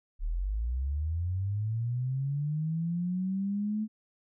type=linear sweep; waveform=sine; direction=up; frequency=35 to 218.5 Hz; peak=-28 dBFS; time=0.19-3.88 s; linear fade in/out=50 ms; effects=none